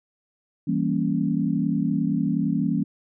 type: chord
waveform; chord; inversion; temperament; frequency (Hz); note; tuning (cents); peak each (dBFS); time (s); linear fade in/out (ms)
sine; E diminished seventh; none; equal; 164.81 / 196 / 233.1 / 277.2; E3 / G3 / Bb3 / Db4; 0 / 0 / 0 / 0; -26; 0.67-2.84; 10
effects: none